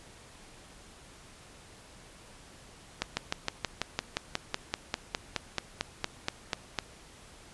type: slowing click train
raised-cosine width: 0.2 ms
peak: -11 dBFS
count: 20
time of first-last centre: 3.02-6.788 s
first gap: 150 ms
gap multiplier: 1.03
effects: pink hiss -53 dBFS RMS until 7.53 s + resampled to 24000 Hz